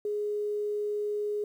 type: tone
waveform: sine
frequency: 416.6 Hz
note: G#4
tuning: 5 cents sharp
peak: -28 dBFS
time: 0.05-1.44 s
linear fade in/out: 2 ms
effects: 10-bit